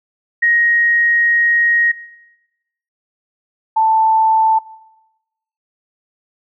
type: tone pair in turn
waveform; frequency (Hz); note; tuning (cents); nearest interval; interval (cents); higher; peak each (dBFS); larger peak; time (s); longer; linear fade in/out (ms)
sine; 1879 / 883.7; A#6 / A5; +13 / +7; octave + minor second; 1306; first; -10; neither; 0.42-1.92 / 3.76-4.59; first; 10
effects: noise-tail reverb RT60 1.0 s tail -21 dB re dry